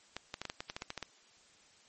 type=clicks; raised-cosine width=0.2 ms; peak=-21 dBFS; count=12; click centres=0.166 / 0.341 / 0.416 / 0.453 / 0.499 / 0.605 / 0.699 / 0.765 / 0.821 / 0.904 / 0.977 / 1.027 s; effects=white hiss -63 dBFS RMS until 1.88 s + MP3 32 kbps